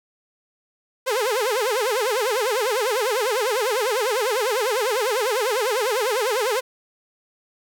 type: tone with vibrato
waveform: sawtooth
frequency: 466.2 Hz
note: A#4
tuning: in tune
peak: -16 dBFS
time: 1.06-6.61 s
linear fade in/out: 20 ms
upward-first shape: sine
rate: 10 Hz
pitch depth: 230 cents each way
effects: none